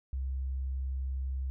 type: tone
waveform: sine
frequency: 66 Hz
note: C2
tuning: 16 cents sharp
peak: -31 dBFS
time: 0.13-1.5 s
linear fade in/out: 0 ms
effects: none